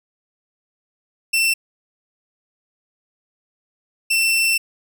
sawtooth tone bursts at uneven times, 2687 Hz, E7, 33 cents sharp, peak -12 dBFS, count 2, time 1.33-1.54 / 4.1-4.58 s, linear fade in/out 10 ms, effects none

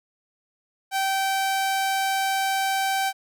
sawtooth tone, 775 Hz, G5, 20 cents flat, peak -18 dBFS, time 0.91-3.13 s, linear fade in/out 50 ms, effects none

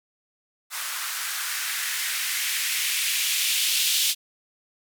violet noise with band-pass filter sweep, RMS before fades -26 dBFS, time 0.7-4.15 s, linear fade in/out 50 ms, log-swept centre 1200 to 3300 Hz, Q 2, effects none

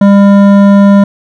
sine tone with hard clipping, 200 Hz, G3, 35 cents sharp, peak -3 dBFS, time 0.01-1.04 s, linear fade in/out 5 ms, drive 12 dB, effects none

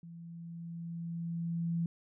sine tone with level ramp, 168.3 Hz, E3, 36 cents sharp, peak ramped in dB -46 to -29 dBFS, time 0.03-1.86 s, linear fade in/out 2 ms, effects none

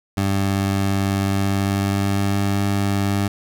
20% pulse tone with pitch glide, 98.1 to 99.81 Hz, G2 to G2, +2 to +32 cents, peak -13 dBFS, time 0.17-3.28 s, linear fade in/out 5 ms, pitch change +30 cents, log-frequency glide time 1.24-2.67 s, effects none

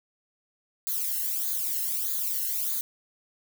violet noise with flanger, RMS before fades -29 dBFS, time 0.87-2.81 s, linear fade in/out 0 ms, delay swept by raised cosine 0.36 to 0.86 ms, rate 1.6 Hz, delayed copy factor -0.95, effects none

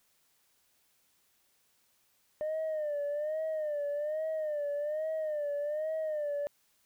sine tone with vibrato, 605 Hz, D#5, 49 cents flat, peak -29 dBFS, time 2.41-6.47 s, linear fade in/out 0 ms, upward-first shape sine, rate 1.2 Hz, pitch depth 87 cents each way, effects tanh soft clip ceiling -29 dBFS + white hiss -71 dBFS RMS until 6.85 s

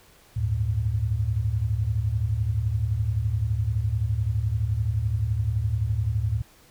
sine tone cluster, 75.2 / 99 / 110.7 Hz, D2 / G2 / A2, +42 / +18 / +11 cents, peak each -28 / -29 / -24 dBFS, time 0.36-6.42 s, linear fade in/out 10 ms, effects pink hiss -55 dBFS RMS until 6.7 s

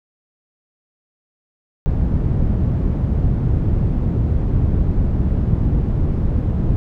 white low-pass noise, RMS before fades -17 dBFS, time 1.86-6.76 s, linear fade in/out 0 ms, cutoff 120 Hz, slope 12 dB/octave, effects none

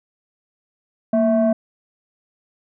sine tone pair together, 231.2 / 655.1 Hz, A#3 / E5, -14 / -11 cents, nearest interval octave + tritone, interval 1803 cents, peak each -15 dBFS, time 1.13-1.53 s, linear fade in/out 5 ms, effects tanh soft clip ceiling -10 dBFS

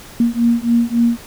sine beating tone pair, 233.1 / 236.7 Hz, A#3 / A#3, 0 / +27 cents, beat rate 3.6 Hz, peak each -15 dBFS, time 0.2-1.18 s, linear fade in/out 2 ms, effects pink hiss -38 dBFS RMS until 1.26 s

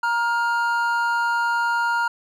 triangle tone pair together, 940 / 1410.4 Hz, A#5 / F6, +14 / +17 cents, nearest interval perfect fifth, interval 703 cents, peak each -20 dBFS, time 0.03-2.08 s, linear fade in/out 5 ms, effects none

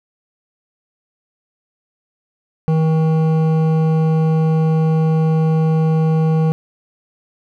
triangle tone with hard clipping, 159.2 Hz, D#3, 40 cents sharp, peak -14 dBFS, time 2.68-6.52 s, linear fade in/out 0 ms, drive 15 dB, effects none

